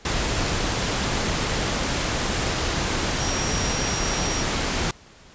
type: tone in noise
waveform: sine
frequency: 5650 Hz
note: F8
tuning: 19 cents sharp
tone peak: -30 dBFS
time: 3.2-4.43 s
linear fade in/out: 2 ms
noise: pink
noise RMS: -24 dBFS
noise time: 0.05-4.91 s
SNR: -9 dB
effects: pink hiss -49 dBFS RMS until 5.34 s + resampled to 16000 Hz